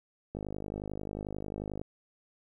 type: click train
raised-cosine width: 2 ms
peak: -24 dBFS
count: 76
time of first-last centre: 0.35-1.815 s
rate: 51.2 Hz
effects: 11-bit